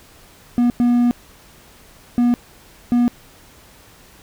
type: tone bursts at uneven times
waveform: triangle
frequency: 241.5 Hz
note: B3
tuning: 39 cents flat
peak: -10 dBFS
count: 4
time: 0.58-0.7 / 0.8-1.11 / 2.18-2.34 / 2.92-3.08 s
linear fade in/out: 0 ms
effects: pink hiss -47 dBFS RMS until 4.22 s